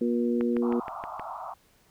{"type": "harmonic tone", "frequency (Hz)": 119.5, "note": "A#2", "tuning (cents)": 43, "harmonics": [2, 3, 4], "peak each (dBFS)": [-25, -29, -31], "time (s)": [0.01, 0.8], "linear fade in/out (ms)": 5}
{"type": "click train", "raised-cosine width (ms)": 0.5, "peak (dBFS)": -21, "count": 6, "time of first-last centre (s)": [0.41, 1.196], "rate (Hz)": 6.36}
{"type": "band-pass noise", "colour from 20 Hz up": "pink", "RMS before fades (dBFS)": -38, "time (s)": [0.62, 1.54], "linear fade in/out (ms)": 5, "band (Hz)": [650, 1300], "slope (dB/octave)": 96}
{"effects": ["pink hiss -63 dBFS RMS until 1.9 s"]}